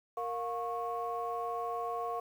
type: tone cluster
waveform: sine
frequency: 465.7 / 709 / 1098 Hz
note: A#4 / F5 / C#6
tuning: -2 / +26 / -17 cents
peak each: -38 / -36 / -37 dBFS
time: 0.17-2.2 s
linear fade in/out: 5 ms
effects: tanh soft clip ceiling -26 dBFS + 10-bit